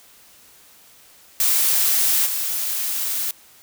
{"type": "noise with level steps", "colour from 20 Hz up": "blue", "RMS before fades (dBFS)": [-18, -24], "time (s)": [1.4, 3.31], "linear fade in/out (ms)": 2, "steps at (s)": 2.25, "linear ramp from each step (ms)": 20, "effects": ["white hiss -50 dBFS RMS until 3.62 s"]}